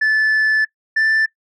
sine tone pair in turn, 1743 / 1766.3 Hz, A6 / A6, -17 / +6 cents, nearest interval unison, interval 23 cents, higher second, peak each -10 dBFS, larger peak neither, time 0.01-0.65 / 0.96-1.26 s, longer first, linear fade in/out 10 ms, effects noise-tail reverb RT60 0.1 s tail -21 dB re dry + tanh soft clip ceiling -12 dBFS

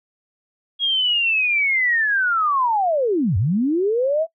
sine linear two-way sweep, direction down then up, 3307 to 84.6 to 668 Hz, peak -16 dBFS, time 0.79-4.27 s, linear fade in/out 50 ms, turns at 3.37 s, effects noise-tail reverb RT60 0.1 s tail -23 dB re dry

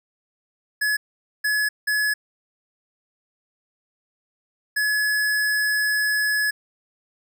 square tone bursts at uneven times, 1700 Hz, G#6, 40 cents sharp, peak -20 dBFS, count 4, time 0.81-0.97 / 1.44-1.69 / 1.87-2.14 / 4.76-6.51 s, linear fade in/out 10 ms, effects none

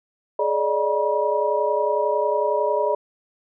sine tone cluster, 422.1 / 577 / 608 / 963 Hz, G#4 / D5 / D#5 / B5, +28 / -31 / -40 / -44 cents, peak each -24 dBFS, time 0.39-2.95 s, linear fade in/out 5 ms, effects none

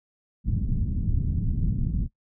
pink low-pass noise, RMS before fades -25 dBFS, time 0.44-2.08 s, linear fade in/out 50 ms, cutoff 200 Hz, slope 24 dB/octave, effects noise-tail reverb RT60 0.1 s tail -18 dB re dry

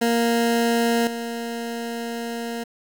20% pulse tone with level steps, 233.3 Hz, A#3, 2 cents sharp, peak -13 / -22 dBFS, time 0.01-2.64 s, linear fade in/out 10 ms, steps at 1.07 s, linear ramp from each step 2 ms, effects 8-bit

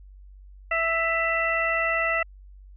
harmonic tone with a mistuned harmonic, 660 Hz, E5, 2 cents sharp, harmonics 1 / 2 / 3 / 4, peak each -28 / -28 / -25 / -29 dBFS, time 0.71-2.23 s, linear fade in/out 5 ms, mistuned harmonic 4, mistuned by +31 cents, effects added 48 Hz sine -44 dBFS peak until 2.76 s

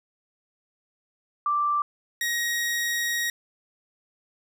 sine / sawtooth tone pair in turn, 1174.7 / 1887.5 Hz, D6 / A#6, 0 / +21 cents, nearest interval minor sixth, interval 821 cents, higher second, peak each -21 dBFS, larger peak neither, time 1.46-1.82 / 2.21-3.3 s, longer second, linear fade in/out 2 ms, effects none

